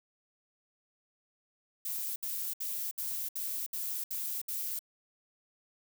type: noise bursts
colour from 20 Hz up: violet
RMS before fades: -36 dBFS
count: 8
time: 1.85-4.792 s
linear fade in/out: 5 ms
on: 310 ms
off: 66 ms
effects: none